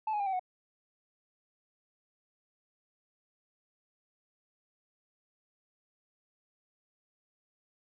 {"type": "tone with pitch steps", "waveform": "sine", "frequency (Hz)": [871, 835, 800.6, 767.5, 735.8], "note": ["A5", "G#5", "G5", "G5", "F#5"], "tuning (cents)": [-18, 9, 36, -37, -10], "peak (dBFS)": -27, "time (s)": [0.07, 0.395], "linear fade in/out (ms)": 5, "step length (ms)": 65, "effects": ["tanh soft clip ceiling -28 dBFS"]}